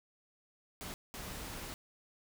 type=noise bursts at uneven times; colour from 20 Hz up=pink; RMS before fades=-44 dBFS; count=2; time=0.81-0.94 / 1.14-1.74 s; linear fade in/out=0 ms; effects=none